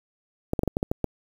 clicks, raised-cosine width 2 ms, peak -10 dBFS, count 8, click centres 0.534 / 0.592 / 0.634 / 0.677 / 0.769 / 0.829 / 0.915 / 1.043 s, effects 7-bit

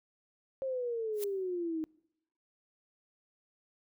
sine exponential sweep, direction down, 540 to 311.1 Hz, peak -32 dBFS, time 0.62-1.84 s, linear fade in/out 0 ms
blue noise with exponential growth, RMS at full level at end -36 dBFS, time 1.13-1.24 s, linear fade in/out 2 ms, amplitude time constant 23 ms
effects noise-tail reverb RT60 0.8 s tail -25 dB re dry

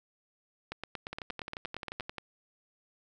two click trains, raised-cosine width 0.3 ms, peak -21 / -22 dBFS, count 12 / 13, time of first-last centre 0.72-1.999 / 1.13-2.183 s, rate 8.6 / 11.4 Hz, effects none

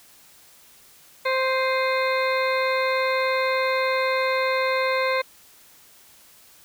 harmonic tone with a mistuned harmonic, 523.3 Hz, C5, in tune, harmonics 1 / 2 / 3 / 4 / 5 / 7 / 8, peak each -23 / -26 / -31 / -27 / -35 / -37 / -35 dBFS, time 1.25-5.22 s, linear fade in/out 10 ms, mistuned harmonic 5, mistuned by -73 cents, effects white hiss -52 dBFS RMS until 6.64 s

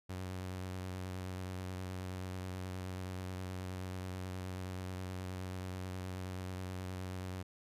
sawtooth tone with vibrato, 92.5 Hz, F#2, in tune, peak -36 dBFS, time 0.09-7.43 s, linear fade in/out 10 ms, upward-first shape sine, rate 9.4 Hz, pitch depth 23 cents each way, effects resampled to 32000 Hz

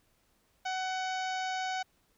harmonic tone, 749 Hz, F#5, 21 cents sharp, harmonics 1 / 2 / 3 / 4 / 5 / 6 / 7 / 8 / 9, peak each -33 / -39 / -43 / -45 / -47 / -49 / -50 / -51 / -52 dBFS, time 0.65-1.83 s, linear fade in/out 10 ms, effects pink hiss -71 dBFS RMS until 2.17 s

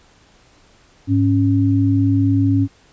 sine tone pair together, 103.93 / 276.1 Hz, G#2 / C#4, +2 / -7 cents, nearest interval octave + perfect fourth, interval 1691 cents, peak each -15 dBFS, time 1.07-2.68 s, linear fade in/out 50 ms, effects pink hiss -52 dBFS RMS until 2.92 s + resampled to 16000 Hz

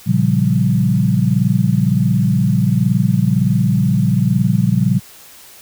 sine chord, G half-diminished seventh, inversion first, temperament equal, 116.54 / 138.59 / 174.61 / 196 Hz, Bb2 / Db3 / F3 / G3, 0 / 0 / 0 / 0 cents, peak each -17 dBFS, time 0.06-5 s, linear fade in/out 20 ms, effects white hiss -41 dBFS RMS until 5.61 s

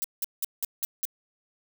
violet noise bursts, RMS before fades -28 dBFS, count 6, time 0.02-1.052 s, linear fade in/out 0 ms, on 22 ms, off 180 ms, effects none

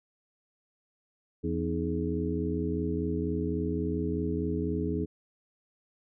harmonic tone with a mistuned harmonic, 84.3 Hz, E2, 39 cents sharp, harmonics 1 / 2 / 3 / 4 / 5, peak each -34 / -34 / -34 / -34 / -34 dBFS, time 1.43-5.06 s, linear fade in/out 20 ms, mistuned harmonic 4, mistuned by -110 cents, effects none

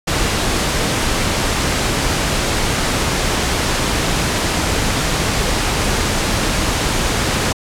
pink noise, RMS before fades -17 dBFS, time 0.07-7.53 s, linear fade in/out 10 ms, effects low-pass 9000 Hz 12 dB/octave

